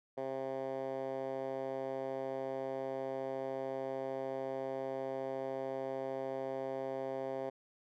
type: tone with band-pass filter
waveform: 10% pulse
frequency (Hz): 133.5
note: C3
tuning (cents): +35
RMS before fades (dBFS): -39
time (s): 0.17-7.5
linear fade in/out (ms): 10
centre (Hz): 550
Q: 1.7
effects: none